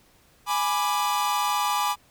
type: chord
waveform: 45% pulse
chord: G# diminished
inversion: none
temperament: equal with one note detuned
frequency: 830.6 / 987.8 / 1181.5 Hz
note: G#5 / B5 / D6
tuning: 0 / 0 / +10 cents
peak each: -27 dBFS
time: 0.46-1.96 s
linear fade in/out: 50 ms
effects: pink hiss -59 dBFS RMS until 2.1 s